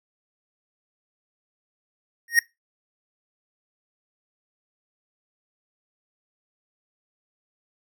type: tone with exponential growth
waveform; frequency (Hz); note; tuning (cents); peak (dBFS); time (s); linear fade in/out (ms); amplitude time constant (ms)
square; 1864.7; A#6; 0; -11; 2.28-2.39; 2; 22
effects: noise-tail reverb RT60 0.2 s tail -21 dB re dry